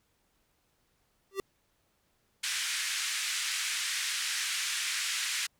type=tone with exponential growth; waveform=square; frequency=390 Hz; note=G4; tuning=9 cents flat; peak=-27 dBFS; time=1.31-1.4 s; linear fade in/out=1 ms; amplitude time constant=19 ms
type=band-pass noise; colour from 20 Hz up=pink; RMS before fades=-33 dBFS; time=2.43-5.47 s; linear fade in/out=10 ms; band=1700 to 9600 Hz; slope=24 dB/octave
effects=pink hiss -73 dBFS RMS until 5.59 s